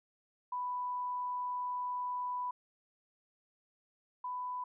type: tone pair in turn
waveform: sine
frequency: 991 / 995.8 Hz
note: B5 / B5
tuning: +6 / +14 cents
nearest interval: unison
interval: 8 cents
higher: second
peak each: -34 / -36 dBFS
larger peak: first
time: 0.52-2.51 / 4.24-4.64 s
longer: first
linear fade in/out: 5 ms
effects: none